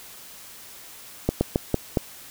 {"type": "slowing click train", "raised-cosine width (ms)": 2, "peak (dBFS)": -6, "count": 5, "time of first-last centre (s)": [1.29, 1.972], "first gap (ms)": 120, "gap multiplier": 1.24, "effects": ["white hiss -44 dBFS RMS until 2.3 s"]}